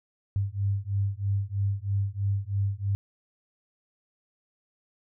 sine beating tone pair, 98 / 101.1 Hz, G2 / G#2, 0 / -46 cents, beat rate 3.1 Hz, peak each -28 dBFS, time 0.36-2.95 s, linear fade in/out 0 ms, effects none

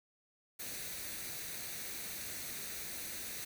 white noise with comb filter, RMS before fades -43 dBFS, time 0.59-3.45 s, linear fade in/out 10 ms, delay 0.48 ms, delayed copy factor +0.5, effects none

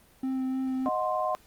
triangle tone with vibrato, 261.6 Hz, C4, in tune, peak -25 dBFS, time 0.23-0.89 s, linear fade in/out 5 ms, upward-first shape sine, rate 3.3 Hz, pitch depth 11 cents each way
sine chord, C diminished, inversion first, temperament equal with one note detuned, 622.3 / 732.3 / 1046.5 Hz, Eb5 / Gb5 / C6, 0 / -18 / 0 cents, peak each -30 dBFS, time 0.86-1.35 s, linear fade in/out 0 ms
effects pink hiss -59 dBFS RMS until 1.46 s + Opus 32 kbps

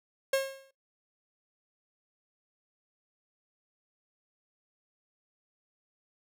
45% pulse tone with exponential decay, 540 Hz, C#5, 45 cents flat, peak -22 dBFS, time 0.33-0.71 s, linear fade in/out 5 ms, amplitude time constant 81 ms, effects noise-tail reverb RT60 0.2 s tail -25 dB re dry

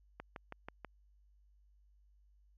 click train, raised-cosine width 0.5 ms, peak -29 dBFS, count 5, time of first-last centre 0.2-0.847 s, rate 6.18 Hz, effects added 50 Hz sine -64 dBFS peak until 2.57 s

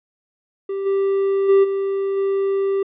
triangle tone with level steps, 392 Hz, G4, in tune, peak -20 / -14 / -8 / -17 / -15 dBFS, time 0.69-2.83 s, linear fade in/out 5 ms, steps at 0.85 / 1.48 / 1.63 / 2.16 s, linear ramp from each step 20 ms, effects resampled to 8000 Hz

